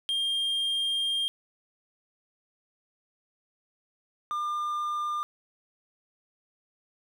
triangle tone pair in turn, 3207 / 1201.3 Hz, G7 / D6, +39 / +39 cents, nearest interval octave + perfect fourth, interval 1700 cents, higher first, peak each -24 / -26 dBFS, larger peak first, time 0.09-1.28 / 4.31-5.23 s, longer first, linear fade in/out 0 ms, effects none

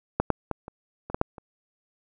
clicks, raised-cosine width 1 ms, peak -7 / -6 / -13 / -24 / -22 / -11 / -6 / -27 dBFS, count 8, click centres 0.2 / 0.303 / 0.513 / 0.681 / 1.1 / 1.145 / 1.214 / 1.382 s, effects none

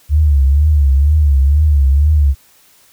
sine tone with vibrato, 72 Hz, D2, 34 cents flat, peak -7 dBFS, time 0.09-2.35 s, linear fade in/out 50 ms, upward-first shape triangle, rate 2.1 Hz, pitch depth 140 cents each way, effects white hiss -49 dBFS RMS until 2.92 s

